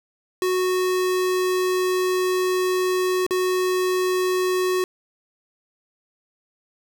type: tone with dropouts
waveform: square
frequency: 368.3 Hz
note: F#4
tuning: 8 cents flat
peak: -20 dBFS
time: 0.42-4.84 s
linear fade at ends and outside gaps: 1 ms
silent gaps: 3.265-3.308 s
effects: 8-bit